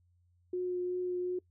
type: tone with vibrato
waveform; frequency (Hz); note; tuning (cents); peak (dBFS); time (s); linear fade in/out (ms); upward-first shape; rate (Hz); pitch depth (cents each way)
sine; 360.7; F#4; -44; -31; 0.53-1.39; 5; triangle; 2.7; 13
effects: noise-tail reverb RT60 0.1 s tail -23 dB re dry + added 88 Hz sine -66 dBFS peak until 1.5 s